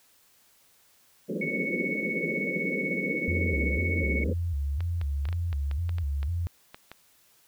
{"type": "band-pass noise", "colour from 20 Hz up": "pink", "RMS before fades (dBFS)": -32, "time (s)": [1.28, 4.34], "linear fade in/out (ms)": 20, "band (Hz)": [160, 560], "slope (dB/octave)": 96}
{"type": "tone with tremolo", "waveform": "sine", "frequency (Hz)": 2217, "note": "C#7", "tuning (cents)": 0, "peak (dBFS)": -27, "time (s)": [1.41, 4.24], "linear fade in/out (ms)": 5, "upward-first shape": "sine", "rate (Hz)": 16, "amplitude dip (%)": 55}
{"type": "tone with vibrato", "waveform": "sine", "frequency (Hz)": 77.9, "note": "D#2", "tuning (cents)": 3, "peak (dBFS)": -26, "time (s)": [3.28, 6.47], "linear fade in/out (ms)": 0, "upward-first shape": "square", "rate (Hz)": 2, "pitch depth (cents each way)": 170}
{"type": "clicks", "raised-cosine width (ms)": 0.3, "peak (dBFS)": -25, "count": 12, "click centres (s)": [4.806, 5.014, 5.254, 5.288, 5.328, 5.529, 5.713, 5.893, 5.984, 6.23, 6.745, 6.916]}
{"effects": ["white hiss -62 dBFS RMS until 7.47 s"]}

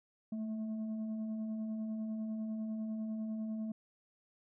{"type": "tone with frequency modulation", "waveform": "sine", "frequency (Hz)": 220, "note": "A3", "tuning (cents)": 0, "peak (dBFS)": -35, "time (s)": [0.32, 3.72], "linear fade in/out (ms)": 5, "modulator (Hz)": 430, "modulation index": 0.28, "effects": ["tanh soft clip ceiling -31 dBFS"]}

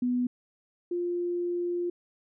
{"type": "tone pair in turn", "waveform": "sine", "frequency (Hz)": [247.3, 350.3], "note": ["B3", "F4"], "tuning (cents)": [3, 5], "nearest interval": "tritone", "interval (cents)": 602, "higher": "second", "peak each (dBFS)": [-24, -27], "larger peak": "first", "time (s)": [[0.02, 0.27], [0.91, 1.9]], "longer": "second", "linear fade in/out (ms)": 5, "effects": []}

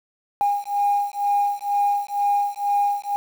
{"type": "beating tone pair", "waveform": "sine", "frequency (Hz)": [812, 814.1], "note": ["G#5", "G#5"], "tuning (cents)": [-39, -35], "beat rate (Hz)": 2.1, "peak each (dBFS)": -21, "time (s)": [0.41, 3.16], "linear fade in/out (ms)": 0, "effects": ["tanh soft clip ceiling -12 dBFS", "7-bit"]}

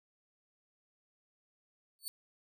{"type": "tone with exponential growth", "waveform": "15% pulse", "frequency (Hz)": 4464, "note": "C#8", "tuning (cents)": 11, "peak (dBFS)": -27, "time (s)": [1.99, 2.08], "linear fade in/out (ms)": 0, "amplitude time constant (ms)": 18, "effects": []}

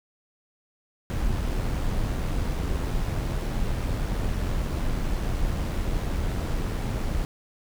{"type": "noise with amplitude modulation", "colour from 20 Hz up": "brown", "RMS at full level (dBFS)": -25, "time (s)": [1.1, 7.25], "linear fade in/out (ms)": 0, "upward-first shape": "sine", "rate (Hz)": 88.8, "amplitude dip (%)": 30, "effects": []}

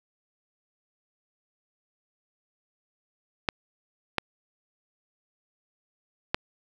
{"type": "clicks", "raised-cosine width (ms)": 0.3, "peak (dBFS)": -7, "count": 3, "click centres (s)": [3.488, 4.183, 6.345], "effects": ["7-bit"]}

